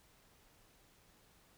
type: silence
effects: pink hiss -67 dBFS RMS until 1.57 s